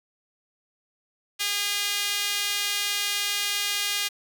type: tone with high-pass filter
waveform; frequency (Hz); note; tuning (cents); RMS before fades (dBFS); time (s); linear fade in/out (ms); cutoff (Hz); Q
sawtooth; 407.6; G#4; -32; -27; 1.39-4.09; 20; 2800; 1.2
effects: 8-bit